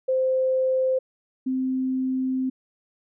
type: tone pair in turn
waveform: sine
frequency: 520 / 260 Hz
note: C5 / C4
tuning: -11 / -11 cents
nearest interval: octave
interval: 1200 cents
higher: first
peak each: -19 / -22 dBFS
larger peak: first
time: 0.08-0.99 / 1.46-2.5 s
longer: second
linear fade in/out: 10 ms
effects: none